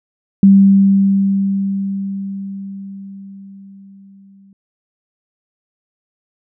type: tone with exponential decay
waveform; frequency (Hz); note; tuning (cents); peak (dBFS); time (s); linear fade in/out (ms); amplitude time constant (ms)
sine; 196; G3; 0; -3; 0.43-4.53; 2; 890
effects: none